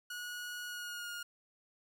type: tone with pitch glide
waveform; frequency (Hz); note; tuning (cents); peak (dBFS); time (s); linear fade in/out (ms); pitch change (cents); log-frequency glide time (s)
sawtooth; 1455 to 1425.1; F#6 to F6; -29 to +35; -37; 0.1-1.23; 5; -36; 0.66-1.12
effects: none